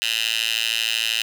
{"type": "tone with high-pass filter", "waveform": "10% pulse", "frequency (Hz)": 112.9, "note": "A2", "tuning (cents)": 45, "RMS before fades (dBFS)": -23, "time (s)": [0.02, 1.22], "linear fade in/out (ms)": 0, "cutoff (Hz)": 2900, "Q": 3.7, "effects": []}